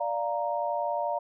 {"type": "chord", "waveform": "sine", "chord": "Bb major", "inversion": "first", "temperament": "equal", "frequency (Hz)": [587.3, 698.5, 932.3], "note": ["D5", "F5", "Bb5"], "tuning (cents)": [0, 0, 0], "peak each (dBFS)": -31, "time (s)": [0, 1.19], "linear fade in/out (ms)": 10, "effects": []}